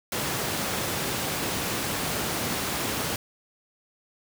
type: high-pass noise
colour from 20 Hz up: pink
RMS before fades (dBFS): -29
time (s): 0.12-3.16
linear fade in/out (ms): 2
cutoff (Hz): 110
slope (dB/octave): 12
effects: none